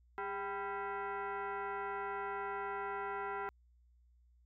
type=tone with frequency modulation; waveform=sine; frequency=189.4 Hz; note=F#3; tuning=41 cents sharp; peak=-37 dBFS; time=0.18-3.49 s; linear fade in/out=0 ms; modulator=592 Hz; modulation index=2.5; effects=added 60 Hz sine -64 dBFS peak until 4.45 s